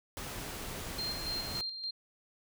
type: noise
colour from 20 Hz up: pink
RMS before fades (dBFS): -41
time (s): 0.17-1.61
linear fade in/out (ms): 0
type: tone with tremolo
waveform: sine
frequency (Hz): 4186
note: C8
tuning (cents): 0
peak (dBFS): -34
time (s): 0.98-1.91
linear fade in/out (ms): 10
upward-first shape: square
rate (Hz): 3.5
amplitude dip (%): 50
effects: none